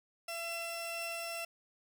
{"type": "tone pair together", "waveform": "sawtooth", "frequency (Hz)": [674, 2694], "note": ["E5", "E7"], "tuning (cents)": [38, 37], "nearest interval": "2 octaves", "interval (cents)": 2399, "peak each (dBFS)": [-37, -37], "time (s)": [0.28, 1.45], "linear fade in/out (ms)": 5, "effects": ["12-bit"]}